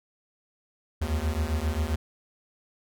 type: beating tone pair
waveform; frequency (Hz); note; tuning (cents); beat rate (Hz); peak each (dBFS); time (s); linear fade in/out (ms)
square; 73.42 / 80.92; D2 / E2; 0 / -32; 7.5; -29 / -29; 1.01-1.96; 10
effects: none